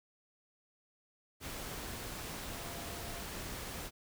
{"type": "tone in noise", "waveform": "sine", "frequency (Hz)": 687, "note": "F5", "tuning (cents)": -29, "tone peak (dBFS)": -52, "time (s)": [2.48, 3.25], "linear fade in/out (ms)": 50, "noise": "pink", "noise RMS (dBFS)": -43, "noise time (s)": [1.4, 3.91], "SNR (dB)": -12, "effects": []}